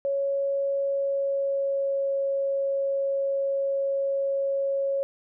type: tone with pitch glide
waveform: sine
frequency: 554.4 to 550.3 Hz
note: C#5 to C#5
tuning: 0 to -13 cents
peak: -23 dBFS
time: 0.05-5.03 s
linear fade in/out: 0 ms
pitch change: -13 cents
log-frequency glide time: 0.83-2.13 s
effects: none